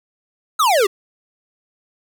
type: exponential sweep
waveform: square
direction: down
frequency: 1365 to 369.6 Hz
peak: -13 dBFS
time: 0.59-0.87 s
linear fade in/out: 10 ms
effects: none